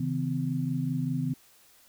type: tone cluster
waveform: sine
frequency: 135.8 / 160.9 / 253.4 Hz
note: C#3 / E3 / B3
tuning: -35 / -42 / +45 cents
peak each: -31 dBFS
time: 0-1.34 s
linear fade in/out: 5 ms
effects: white hiss -59 dBFS RMS until 1.88 s